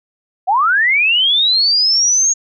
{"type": "linear sweep", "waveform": "sine", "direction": "up", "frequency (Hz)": [698.5, 6645], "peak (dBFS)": -10, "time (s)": [0.47, 2.34], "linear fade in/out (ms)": 20, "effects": []}